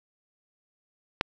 click, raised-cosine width 0.3 ms, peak -7 dBFS, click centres 1.211 s, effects none

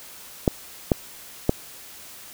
clicks, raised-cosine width 2 ms, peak -3 dBFS, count 3, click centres 0.478 / 0.918 / 1.494 s, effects white hiss -43 dBFS RMS until 2.33 s

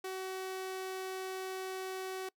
sawtooth tone, 377 Hz, F#4, 32 cents sharp, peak -34 dBFS, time 0.04-2.29 s, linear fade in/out 5 ms, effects noise-tail reverb RT60 0.1 s tail -24 dB re dry

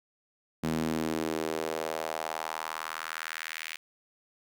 sawtooth tone with high-pass filter sweep, 79.8 Hz, D#2, 44 cents sharp, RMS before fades -34 dBFS, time 0.63-3.77 s, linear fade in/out 10 ms, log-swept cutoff 200 to 2300 Hz, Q 2.1, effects none

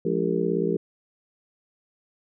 harmonic tone with a mistuned harmonic, 57.7 Hz, A#1, 17 cents flat, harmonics 3 / 4 / 5 / 6 / 7 / 8, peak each -28 / -31 / -32 / -29 / -26 / -29 dBFS, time 0.05-0.77 s, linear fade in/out 5 ms, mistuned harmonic 4, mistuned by -150 cents, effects none

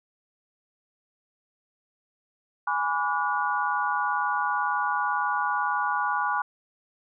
sine tone cluster, 831 / 993 / 1151 / 1445 Hz, G#5 / B5 / D6 / F#6, +1 / +9 / -35 / -41 cents, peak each -29 dBFS, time 2.67-6.42 s, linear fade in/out 5 ms, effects none

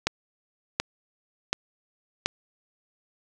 click train, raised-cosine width 0.2 ms, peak -5 dBFS, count 4, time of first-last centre 0.07-2.26 s, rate 1.37 Hz, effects none

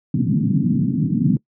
white band-pass noise, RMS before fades -18 dBFS, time 0.14-1.37 s, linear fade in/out 2 ms, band 120 to 260 Hz, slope 48 dB/octave, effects noise-tail reverb RT60 0.1 s tail -23 dB re dry

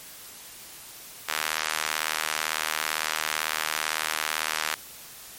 sawtooth tone with high-pass filter, 77.9 Hz, D#2, 3 cents sharp, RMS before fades -29 dBFS, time 1.28-4.75 s, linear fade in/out 10 ms, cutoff 1400 Hz, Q 0.96, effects white hiss -44 dBFS RMS until 5.38 s + MP3 64 kbps

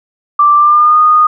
sine tone with pitch glide, 1175 to 1231.3 Hz, D6 to D#6, +1 to -18 cents, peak -4 dBFS, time 0.39-1.27 s, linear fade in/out 5 ms, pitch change +81 cents, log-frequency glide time 0.56-0.99 s, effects none

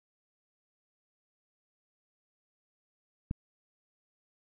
click, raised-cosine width 5 ms, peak -20 dBFS, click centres 3.311 s, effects none

